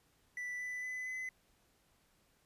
triangle tone with pitch steps, 1975.5 / 1991.5 / 2008 / 2024 Hz, B6 / B6 / B6 / B6, 0 / +14 / +28 / +42 cents, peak -37 dBFS, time 0.37-1.29 s, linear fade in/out 2 ms, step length 230 ms, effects pink hiss -72 dBFS RMS until 2.45 s + resampled to 32000 Hz

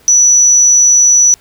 sine tone, 5920 Hz, F#8, in tune, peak -3 dBFS, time 0.08-1.34 s, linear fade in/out 0 ms, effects tanh soft clip ceiling 0 dBFS + pink hiss -46 dBFS RMS until 1.4 s

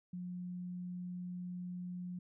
sine tone, 179.1 Hz, F3, 44 cents sharp, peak -40 dBFS, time 0.13-2.19 s, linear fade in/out 5 ms, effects none

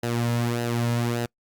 sawtooth tone with flanger, 118.6 Hz, A#2, 30 cents sharp, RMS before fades -25 dBFS, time 0.03-1.26 s, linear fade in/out 5 ms, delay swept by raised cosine 0.87 to 2.67 ms, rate 1.7 Hz, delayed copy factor -0.6, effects noise-tail reverb RT60 0.1 s tail -26 dB re dry + Opus 48 kbps

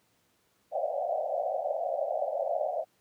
pink band-pass noise, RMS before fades -31 dBFS, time 0.71-2.85 s, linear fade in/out 50 ms, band 540 to 750 Hz, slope 96 dB/octave, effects pink hiss -70 dBFS RMS until 3 s + high-pass 100 Hz 12 dB/octave

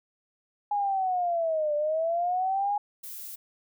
sine linear two-way sweep, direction down then up, 830.6 to 587.3 to 830.6 Hz, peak -24 dBFS, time 0.71-2.78 s, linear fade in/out 5 ms, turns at 1.75 s
violet noise, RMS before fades -40 dBFS, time 3.03-3.36 s, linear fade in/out 10 ms
effects none

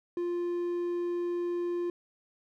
triangle tone, 349.2 Hz, F4, in tune, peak -27 dBFS, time 0.17-1.9 s, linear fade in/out 2 ms, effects none

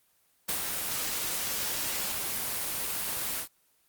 white noise with ADSR envelope, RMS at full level -29 dBFS, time 0.48-3.48 s, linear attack 12 ms, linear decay 82 ms, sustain -3 dB, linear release 88 ms, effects white hiss -68 dBFS RMS until 3.88 s + Opus 24 kbps

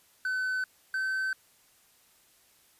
triangle tone pair in turn, 1515 / 1537 Hz, F#6 / G6, +40 / -35 cents, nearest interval unison, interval 25 cents, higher second, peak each -26 dBFS, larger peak neither, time 0.25-0.64 / 0.94-1.33 s, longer neither, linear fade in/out 2 ms, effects white hiss -63 dBFS RMS until 2.79 s + resampled to 32000 Hz

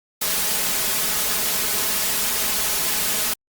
white noise with comb filter, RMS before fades -22 dBFS, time 0.21-3.34 s, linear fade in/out 10 ms, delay 4.7 ms, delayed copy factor +0.65, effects Opus 48 kbps

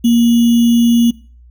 sine tone with sample-and-hold, 234.8 Hz, A#3, 13 cents sharp, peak -7 dBFS, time 0.04-1.11 s, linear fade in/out 10 ms, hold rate 3150 Hz, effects noise-tail reverb RT60 0.4 s tail -21 dB re dry + added 60 Hz sine -39 dBFS peak until 1.5 s

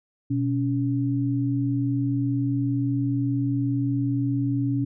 sine tone pair together, 123.47 / 280.5 Hz, B2 / C#4, 0 / +21 cents, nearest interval octave + major second, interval 1421 cents, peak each -24 dBFS, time 0.3-4.85 s, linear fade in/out 10 ms, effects none

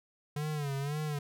square tone with vibrato, 145.1 Hz, D3, 21 cents flat, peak -33 dBFS, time 0.36-1.19 s, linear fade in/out 5 ms, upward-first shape sine, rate 1.9 Hz, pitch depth 100 cents each way, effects none

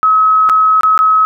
sine tone with dropouts, 1281 Hz, E6, 50 cents flat, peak -6 dBFS, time 0.03-1.25 s, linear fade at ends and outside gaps 0 ms, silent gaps 0.491-0.497 / 0.809-0.833 / 0.977-0.99 s, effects none

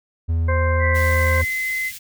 triangle tone, 82.41 Hz, E2, in tune, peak -15 dBFS, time 0.28-1.45 s, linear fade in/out 20 ms
harmonic tone, 523.3 Hz, C5, in tune, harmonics 1 / 2 / 3 / 4, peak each -23 / -26 / -28 / -29 dBFS, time 0.48-1.42 s, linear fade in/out 10 ms
sine tone with pitch glide, 1975.5 to 2049 Hz, B6 to C7, 0 to -37 cents, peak -21 dBFS, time 0.79-1.92 s, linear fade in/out 50 ms, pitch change +63 cents, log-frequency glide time 0.95-1.45 s
white band-stop noise, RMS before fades -35 dBFS, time 0.94-1.99 s, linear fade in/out 20 ms, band 160 to 1900 Hz, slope 24 dB/octave
effects none

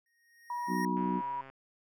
square tone with exponential growth, 1864.7 Hz, A#6, in tune, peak -36 dBFS, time 0.06-0.85 s, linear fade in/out 2 ms, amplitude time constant 170 ms
sine tone, 968 Hz, B5, 35 cents flat, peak -33 dBFS, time 0.5-1.41 s, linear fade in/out 2 ms
harmonic tone, 61.74 Hz, B1, in tune, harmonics 3 / 4 / 5 / 6, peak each -33 / -35 / -37 / -39 dBFS, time 0.67-1.22 s, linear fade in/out 50 ms
click train, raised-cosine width 0.5 ms, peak -35 dBFS, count 72, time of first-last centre 0.97-1.5 s, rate 134 Hz
effects none

